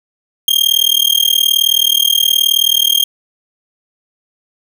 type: tone with amplitude modulation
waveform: 40% pulse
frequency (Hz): 3214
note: G7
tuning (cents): +43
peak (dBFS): -5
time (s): 0.48-3.04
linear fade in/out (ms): 2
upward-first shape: sine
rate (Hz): 38.9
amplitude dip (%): 100
effects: none